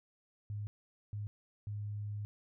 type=tone bursts at uneven times; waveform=sine; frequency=103.83 Hz; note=G#2; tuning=in tune; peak=-37 dBFS; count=3; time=0.5-0.67 / 1.13-1.27 / 1.67-2.25 s; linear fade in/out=0 ms; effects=none